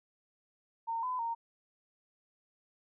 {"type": "tone with pitch steps", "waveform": "sine", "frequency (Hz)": [915, 1009, 924], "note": ["A#5", "B5", "A#5"], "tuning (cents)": [-32, 37, -16], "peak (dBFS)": -32, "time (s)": [0.87, 1.35], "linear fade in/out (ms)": 20, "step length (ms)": 160, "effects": []}